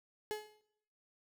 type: tone with exponential decay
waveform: 35% pulse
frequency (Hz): 424.9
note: G#4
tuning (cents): +40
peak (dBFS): -32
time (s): 0.31-0.61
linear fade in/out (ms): 0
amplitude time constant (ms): 64
effects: noise-tail reverb RT60 0.7 s tail -17 dB re dry